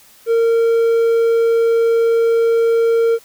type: tone with hard clipping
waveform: triangle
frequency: 459.8 Hz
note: A#4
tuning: 24 cents flat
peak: -12 dBFS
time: 0.26-3.19 s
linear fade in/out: 50 ms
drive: 6 dB
effects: white hiss -47 dBFS RMS until 3.24 s